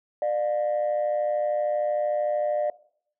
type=tone pair together; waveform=sine; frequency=598 / 711.1 Hz; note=D5 / F5; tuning=+31 / +31 cents; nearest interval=minor third; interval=300 cents; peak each=-22 / -28 dBFS; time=0.22-2.7 s; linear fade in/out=2 ms; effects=noise-tail reverb RT60 0.6 s tail -20 dB re dry + tanh soft clip ceiling -18 dBFS